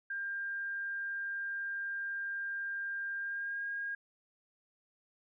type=tone with pitch glide; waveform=sine; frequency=1598 to 1625 Hz; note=G6 to G#6; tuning=+33 to -38 cents; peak=-35 dBFS; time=0.1-3.95 s; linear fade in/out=5 ms; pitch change=+29 cents; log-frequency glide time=3.18-3.65 s; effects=none